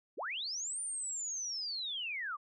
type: linear two-way sweep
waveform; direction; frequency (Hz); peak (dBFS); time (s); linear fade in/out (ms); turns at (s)
sine; up then down; 221.5 to 9210 to 1108; -36; 0.17-2.37; 20; 0.81
effects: none